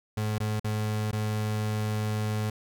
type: tone with dropouts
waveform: 35% pulse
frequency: 107.1 Hz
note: A2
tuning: 46 cents flat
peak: -25 dBFS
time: 0.17-2.5 s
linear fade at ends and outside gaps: 5 ms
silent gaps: 0.383-0.402 / 0.597-0.644 / 1.114-1.129 s
effects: none